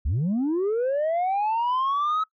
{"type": "linear sweep", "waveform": "sine", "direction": "up", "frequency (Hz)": [56.5, 1294], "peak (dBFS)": -19, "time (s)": [0.05, 2.24], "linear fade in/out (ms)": 10, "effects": ["noise-tail reverb RT60 0.1 s tail -23 dB re dry", "tanh soft clip ceiling -20 dBFS"]}